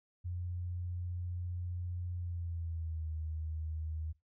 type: tone with pitch glide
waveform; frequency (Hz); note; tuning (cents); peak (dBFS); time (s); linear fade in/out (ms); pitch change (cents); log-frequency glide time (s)
sine; 88.5 to 78.84; F2 to D#2; +23 to +23; -36; 0.24-4.13; 20; -200; 2.16-3.09
effects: noise-tail reverb RT60 0.2 s tail -19 dB re dry